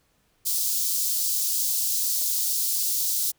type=high-pass noise; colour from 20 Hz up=white; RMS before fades=-25 dBFS; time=0.45-3.32 s; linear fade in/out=20 ms; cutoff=4400 Hz; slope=24 dB/octave; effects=pink hiss -67 dBFS RMS until 3.38 s